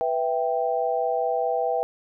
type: chord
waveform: sine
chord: E minor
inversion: second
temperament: equal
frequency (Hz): 493.9 / 659.3 / 784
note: B4 / E5 / G5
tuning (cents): 0 / 0 / 0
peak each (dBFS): -26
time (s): 0.01-1.83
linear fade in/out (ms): 0
effects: none